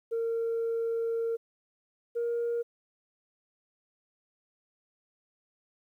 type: tone pair in turn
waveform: sine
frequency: 459 / 470.5 Hz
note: A#4 / A#4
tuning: -27 / +16 cents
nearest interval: unison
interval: 43 cents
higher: second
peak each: -26 dBFS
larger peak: neither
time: 0.11-1.37 / 2.15-2.63 s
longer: first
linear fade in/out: 20 ms
effects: tanh soft clip ceiling -25 dBFS + 11-bit